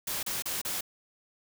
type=noise bursts; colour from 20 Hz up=white; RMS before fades=-33 dBFS; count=4; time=0.07-0.809 s; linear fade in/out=5 ms; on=160 ms; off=33 ms; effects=none